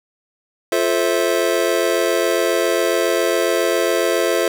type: chord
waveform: square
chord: F major seventh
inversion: none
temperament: just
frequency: 349.2 / 436.5 / 523.8 / 654.8 Hz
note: F4 / A4 / C5 / E5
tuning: 0 / -14 / +2 / -12 cents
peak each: -22 dBFS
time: 0.72-4.48 s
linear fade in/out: 2 ms
effects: none